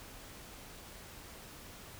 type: silence
effects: pink hiss -51 dBFS RMS until 1.99 s